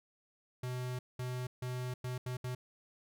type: tone bursts at uneven times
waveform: square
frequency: 125.8 Hz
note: B2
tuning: 32 cents sharp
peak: -37 dBFS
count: 6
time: 0.63-0.99 / 1.19-1.47 / 1.62-1.94 / 2.04-2.18 / 2.26-2.37 / 2.44-2.55 s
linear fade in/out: 5 ms
effects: none